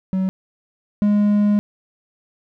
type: tone pair in turn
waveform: triangle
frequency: 188.7 / 206.8 Hz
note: F#3 / G#3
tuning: +34 / -7 cents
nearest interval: major second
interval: 159 cents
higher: second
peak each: -15 / -11 dBFS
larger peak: second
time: 0.13-0.29 / 1.02-1.59 s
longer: second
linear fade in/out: 0 ms
effects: none